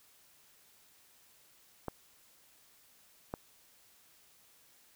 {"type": "clicks", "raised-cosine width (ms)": 1, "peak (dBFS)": -22, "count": 2, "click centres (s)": [1.883, 3.339], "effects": ["white hiss -64 dBFS RMS until 4.95 s"]}